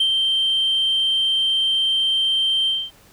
sine tone with ADSR envelope, 3136 Hz, G7, in tune, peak -12 dBFS, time 0-2.91 s, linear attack 6 ms, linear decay 71 ms, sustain -3 dB, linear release 240 ms, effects tanh soft clip ceiling -13 dBFS + pink hiss -51 dBFS RMS until 3.12 s

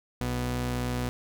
sawtooth tone pair together, 61.73 / 123.47 Hz, B1 / B2, 0 / 0 cents, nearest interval octave, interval 1200 cents, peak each -29 / -24 dBFS, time 0.21-1.09 s, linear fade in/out 0 ms, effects none

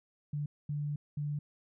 sine tone bursts at uneven times, 146.83 Hz, D3, in tune, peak -32 dBFS, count 3, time 0.33-0.46 / 0.69-0.96 / 1.17-1.39 s, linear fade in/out 5 ms, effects none

